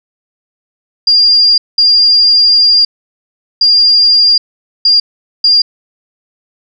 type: tone bursts at uneven times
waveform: sine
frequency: 4804 Hz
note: D8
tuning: 38 cents sharp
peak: -4 dBFS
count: 5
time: 1.07-1.58 / 1.78-2.85 / 3.61-4.38 / 4.85-5 / 5.44-5.62 s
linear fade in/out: 5 ms
effects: none